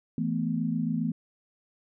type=chord; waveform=sine; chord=E suspended fourth; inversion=none; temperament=just; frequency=164.81 / 219.8 / 247.2 Hz; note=E3 / A3 / B3; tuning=0 / -2 / +2 cents; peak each=-30 dBFS; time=0.18-1.12 s; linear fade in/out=2 ms; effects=none